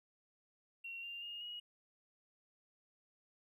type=tone with pitch steps; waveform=triangle; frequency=2739 / 2790 / 2842 / 2895 Hz; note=F7 / F7 / F7 / F#7; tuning=-34 / -2 / +30 / -38 cents; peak=-40 dBFS; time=0.84-1.6 s; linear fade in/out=10 ms; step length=190 ms; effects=tanh soft clip ceiling -42 dBFS